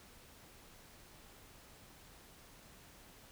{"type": "silence", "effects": ["pink hiss -59 dBFS RMS until 3.31 s"]}